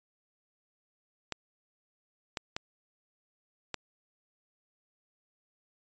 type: clicks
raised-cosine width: 0.2 ms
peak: -16 dBFS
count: 4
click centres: 1.323 / 2.372 / 2.565 / 3.743 s
effects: resampled to 16000 Hz